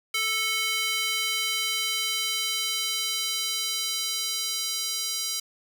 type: tone with high-pass filter sweep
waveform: square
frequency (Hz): 440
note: A4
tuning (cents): 0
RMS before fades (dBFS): -28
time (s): 0.14-5.4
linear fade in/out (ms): 5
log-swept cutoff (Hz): 2300 to 4700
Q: 1.6
effects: 9-bit